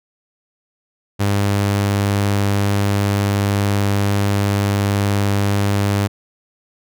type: tone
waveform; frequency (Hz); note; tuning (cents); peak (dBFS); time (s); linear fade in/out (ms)
sawtooth; 100.7; G2; +47; -11; 1.19-6.08; 20
effects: none